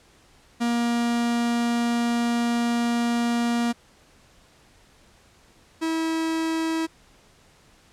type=tone pair in turn; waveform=45% pulse; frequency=236.5 / 323.9 Hz; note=A#3 / E4; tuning=+25 / -30 cents; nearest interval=perfect fourth; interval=545 cents; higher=second; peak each=-21 / -23 dBFS; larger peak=first; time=0.6-3.73 / 5.81-6.87 s; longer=first; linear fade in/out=20 ms; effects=pink hiss -56 dBFS RMS until 7.92 s + low-pass 9000 Hz 12 dB/octave